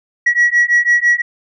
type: beating tone pair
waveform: sine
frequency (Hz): 1919 / 1925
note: A#6 / B6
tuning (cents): +50 / -45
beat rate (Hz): 6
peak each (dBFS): -11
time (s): 0.26-1.22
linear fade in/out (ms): 10
effects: tanh soft clip ceiling -6 dBFS